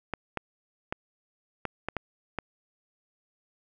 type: clicks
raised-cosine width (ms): 0.5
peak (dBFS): -15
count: 7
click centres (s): 0.137 / 0.373 / 0.925 / 1.653 / 1.886 / 1.967 / 2.387
effects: none